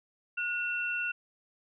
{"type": "tone pair together", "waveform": "sine", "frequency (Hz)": [1448, 2710], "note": ["F#6", "E7"], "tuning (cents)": [-38, 47], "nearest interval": "major seventh", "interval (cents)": 1085, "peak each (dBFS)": [-33, -32], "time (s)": [0.37, 1.12], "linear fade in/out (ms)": 10, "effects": []}